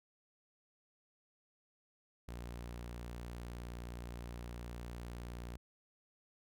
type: tone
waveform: sawtooth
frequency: 59.4 Hz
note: A#1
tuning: 33 cents sharp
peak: -40 dBFS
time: 2.28-5.57 s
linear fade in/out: 5 ms
effects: none